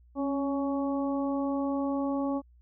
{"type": "harmonic tone with a mistuned harmonic", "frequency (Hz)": 279.7, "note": "C#4", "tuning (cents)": 16, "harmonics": [1, 2, 3, 4], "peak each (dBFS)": [-28, -34, -38, -40], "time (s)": [0.15, 2.42], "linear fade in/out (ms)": 50, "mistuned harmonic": 1, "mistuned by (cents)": -30, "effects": ["added 60 Hz sine -55 dBFS peak until 2.61 s"]}